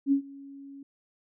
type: tone with ADSR envelope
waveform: sine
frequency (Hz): 277.2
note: C#4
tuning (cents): 0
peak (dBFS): -18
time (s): 0.06-0.83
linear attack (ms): 59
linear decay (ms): 95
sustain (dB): -24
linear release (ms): 4
effects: none